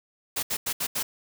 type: noise bursts at uneven times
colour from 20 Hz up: white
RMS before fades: -28 dBFS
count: 5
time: 0.36-0.43 / 0.5-0.57 / 0.66-0.73 / 0.8-0.87 / 0.95-1.03 s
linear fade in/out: 10 ms
effects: none